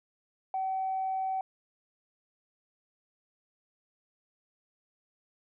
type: tone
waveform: sine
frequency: 762 Hz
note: G5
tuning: 49 cents flat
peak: -28 dBFS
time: 0.54-1.41 s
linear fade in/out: 2 ms
effects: tanh soft clip ceiling -24 dBFS